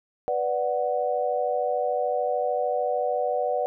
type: chord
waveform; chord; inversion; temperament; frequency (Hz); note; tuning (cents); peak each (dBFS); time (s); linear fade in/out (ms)
sine; B minor; none; equal; 493.9 / 587.3 / 740; B4 / D5 / F#5; 0 / 0 / 0; -27; 0.28-3.66; 0
effects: none